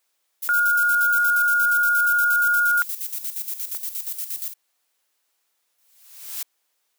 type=noise with tremolo; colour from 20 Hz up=violet; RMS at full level=-28 dBFS; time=0.42-4.54 s; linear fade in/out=10 ms; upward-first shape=square; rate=8.5 Hz; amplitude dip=65%
type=tone; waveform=sine; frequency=1430 Hz; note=F6; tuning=41 cents sharp; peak=-16 dBFS; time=0.49-2.82 s; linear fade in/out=0 ms
type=click; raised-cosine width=0.5 ms; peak=-25 dBFS; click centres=3.748 s
type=noise with exponential growth; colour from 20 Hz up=blue; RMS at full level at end=-27 dBFS; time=5.78-6.43 s; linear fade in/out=5 ms; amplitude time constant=140 ms
effects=white hiss -72 dBFS RMS until 6.98 s + high-pass 400 Hz 12 dB/octave